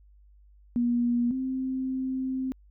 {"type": "tone pair in turn", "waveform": "sine", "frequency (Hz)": [240, 261.3], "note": ["B3", "C4"], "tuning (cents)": [-49, -2], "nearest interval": "minor second", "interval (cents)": 147, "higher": "second", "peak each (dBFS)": [-22, -27], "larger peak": "first", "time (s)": [[0.76, 1.31], [1.31, 2.52]], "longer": "second", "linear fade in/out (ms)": 0, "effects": ["added 50 Hz sine -53 dBFS peak until 2.7 s"]}